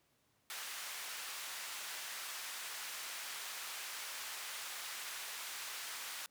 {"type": "band-pass noise", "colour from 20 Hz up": "pink", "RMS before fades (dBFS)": -45, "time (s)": [0.5, 6.26], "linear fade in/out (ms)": 0, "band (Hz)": [1300, 16000], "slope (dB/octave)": 12, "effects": ["pink hiss -75 dBFS RMS until 6.3 s", "high-pass 80 Hz 12 dB/octave"]}